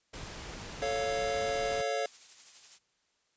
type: noise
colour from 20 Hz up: pink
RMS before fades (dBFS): -43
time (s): 0.13-1.82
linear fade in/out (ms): 10
type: chord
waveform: square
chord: A augmented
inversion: none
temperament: equal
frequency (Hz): 440 / 554.4 / 698.5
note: A4 / C#5 / E#5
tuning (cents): 0 / 0 / 0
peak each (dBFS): -36 / -34 / -35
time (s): 0.82-2.06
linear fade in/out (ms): 2
type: noise with tremolo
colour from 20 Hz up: blue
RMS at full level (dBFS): -47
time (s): 1.38-2.79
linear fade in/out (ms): 20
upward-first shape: sine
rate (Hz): 12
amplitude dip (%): 40
effects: white hiss -74 dBFS RMS until 3.36 s + resampled to 16000 Hz